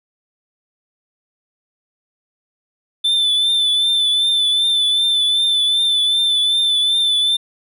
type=tone with vibrato; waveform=triangle; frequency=3526 Hz; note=A7; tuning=3 cents sharp; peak=-12 dBFS; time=3.04-7.37 s; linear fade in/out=10 ms; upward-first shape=triangle; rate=2.6 Hz; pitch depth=41 cents each way; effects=none